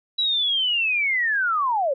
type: linear sweep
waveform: sine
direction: down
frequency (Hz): 3937 to 512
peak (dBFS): -19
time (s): 0.18-1.94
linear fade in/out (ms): 10
effects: none

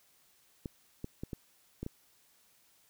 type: clicks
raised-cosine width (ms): 3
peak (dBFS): -25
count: 6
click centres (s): 0.658 / 1.044 / 1.235 / 1.332 / 1.83 / 1.864
effects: white hiss -67 dBFS RMS until 2.89 s

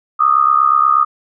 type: tone with amplitude modulation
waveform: sine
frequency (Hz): 1232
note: D#6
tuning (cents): -17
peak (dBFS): -5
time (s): 0.19-1.05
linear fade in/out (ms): 20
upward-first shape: sine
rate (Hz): 68.3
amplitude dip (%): 85
effects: none

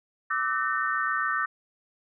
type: tone cluster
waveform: sine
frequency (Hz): 1171 / 1298 / 1520 / 1818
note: D6 / E6 / F#6 / A#6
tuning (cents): -5 / -27 / +46 / -44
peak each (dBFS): -30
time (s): 0.3-1.46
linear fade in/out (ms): 10
effects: none

